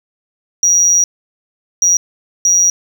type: tone bursts at uneven times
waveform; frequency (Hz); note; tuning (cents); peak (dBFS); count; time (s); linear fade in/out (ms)
triangle; 5760; F#8; -47; -5; 3; 0.63-1.04 / 1.82-1.97 / 2.45-2.7; 2
effects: tanh soft clip ceiling -5 dBFS + 7-bit